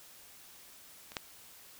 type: clicks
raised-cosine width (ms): 0.2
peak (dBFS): -30 / -16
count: 2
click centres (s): 1.119 / 1.168
effects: white hiss -55 dBFS RMS until 1.79 s